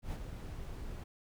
brown noise with ADSR envelope, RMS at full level -37 dBFS, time 0.02-1.04 s, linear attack 100 ms, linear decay 52 ms, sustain -6 dB, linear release 9 ms, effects none

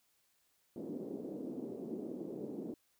pink band-pass noise, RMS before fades -43 dBFS, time 0.76-2.74 s, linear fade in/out 2 ms, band 230 to 420 Hz, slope 24 dB/octave, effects white hiss -75 dBFS RMS until 2.99 s

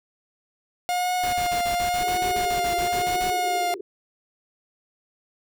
45% pulse tone with vibrato, 713 Hz, F5, 36 cents sharp, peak -22 dBFS, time 0.89-3.74 s, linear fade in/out 0 ms, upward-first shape triangle, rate 0.95 Hz, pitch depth 35 cents each way
pink noise bursts, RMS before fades -34 dBFS, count 15, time 1.23-3.304 s, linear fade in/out 5 ms, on 100 ms, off 41 ms
pink band-pass noise, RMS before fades -35 dBFS, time 2-3.81 s, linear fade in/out 5 ms, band 350 to 420 Hz, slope 96 dB/octave
effects none

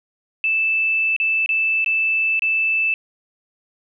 sine tone with dropouts, 2637 Hz, E7, in tune, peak -16 dBFS, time 0.44-2.94 s, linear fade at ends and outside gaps 1 ms, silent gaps 1.164-1.2 / 1.461-1.491 / 1.845-1.861 / 2.394-2.421 s, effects none

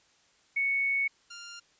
sine / 10% pulse tone pair in turn, 2217 / 1396.6 Hz, C#7 / F6, 0 / 0 cents, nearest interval minor sixth, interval 800 cents, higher first, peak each -25 / -34 dBFS, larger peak first, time 0.56-1.08 / 1.3-1.6 s, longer first, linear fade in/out 10 ms, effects white hiss -65 dBFS RMS until 1.79 s + resampled to 16000 Hz

